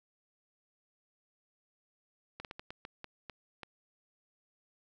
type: slowing click train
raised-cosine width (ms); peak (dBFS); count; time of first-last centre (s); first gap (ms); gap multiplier
0.3; -27; 9; 2.4-3.633; 48; 1.32
effects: none